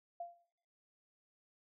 sine tone with exponential decay, 692 Hz, F5, 16 cents flat, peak -38 dBFS, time 0.2-0.45 s, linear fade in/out 5 ms, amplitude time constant 54 ms, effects noise-tail reverb RT60 0.8 s tail -23 dB re dry

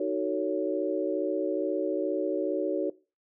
sine chord, D# half-diminished seventh, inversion none, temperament just, 311.1 / 373.4 / 448 / 560 Hz, D#4 / F#4 / A4 / C#5, 0 / +16 / +31 / +18 cents, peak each -32 / -30 / -33 / -31 dBFS, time 0-2.9 s, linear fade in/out 5 ms, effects noise-tail reverb RT60 0.3 s tail -19 dB re dry

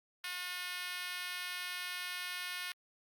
5% pulse tone with high-pass filter, 360 Hz, F#4, 47 cents flat, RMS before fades -41 dBFS, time 0.24-2.72 s, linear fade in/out 2 ms, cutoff 1500 Hz, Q 1.1, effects Opus 48 kbps

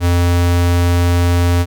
square tone, 87.31 Hz, F2, in tune, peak -11 dBFS, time 0-1.66 s, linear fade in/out 50 ms, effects none

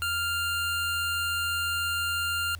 25% pulse tone, 1396.9 Hz, F6, in tune, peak -23 dBFS, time 0.02-2.55 s, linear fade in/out 0 ms, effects added 84 Hz sine -39 dBFS peak until 2.59 s + pink hiss -57 dBFS RMS until 2.59 s

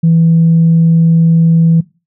sine tone, 164.81 Hz, E3, in tune, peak -4 dBFS, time 0.03-1.81 s, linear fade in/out 10 ms, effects noise-tail reverb RT60 0.3 s tail -21 dB re dry + tanh soft clip ceiling -1 dBFS

